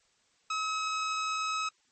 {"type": "tone", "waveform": "sawtooth", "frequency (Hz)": 1281, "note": "E6", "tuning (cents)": -50, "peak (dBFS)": -26, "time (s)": [0.5, 1.69], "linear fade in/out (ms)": 5, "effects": ["white hiss -69 dBFS RMS until 1.91 s", "MP3 32 kbps"]}